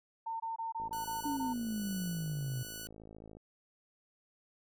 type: tone bursts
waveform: sine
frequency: 906 Hz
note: A#5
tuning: 50 cents flat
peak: -35 dBFS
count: 8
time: 0.26-1.534 s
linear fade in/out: 10 ms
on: 140 ms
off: 22 ms
type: click train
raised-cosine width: 2 ms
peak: -38 dBFS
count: 140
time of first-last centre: 0.8-3.369 s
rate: 54.1 Hz
type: tone with tremolo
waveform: 5% pulse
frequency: 1480 Hz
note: F#6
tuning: in tune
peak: -31 dBFS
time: 0.93-2.87 s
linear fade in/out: 0 ms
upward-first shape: sine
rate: 1.2 Hz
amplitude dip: 50%
type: exponential sweep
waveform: sine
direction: down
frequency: 293 to 124.1 Hz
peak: -34 dBFS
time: 1.25-2.63 s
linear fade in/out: 5 ms
effects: none